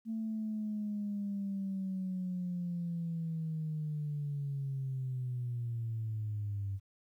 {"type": "linear sweep", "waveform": "sine", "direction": "down", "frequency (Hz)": [224.5, 96.7], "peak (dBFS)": -33, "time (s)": [0.05, 6.8], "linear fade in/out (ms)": 50, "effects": ["tanh soft clip ceiling -29 dBFS", "12-bit"]}